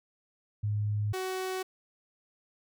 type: tone pair in turn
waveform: sine / sawtooth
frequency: 104.6 / 374.5 Hz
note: G#2 / F#4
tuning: +13 / +21 cents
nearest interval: octave + minor seventh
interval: 2208 cents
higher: second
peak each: -27 / -28 dBFS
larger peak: first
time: 0.63-1.13 / 1.13-1.63 s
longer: neither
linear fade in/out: 10 ms
effects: none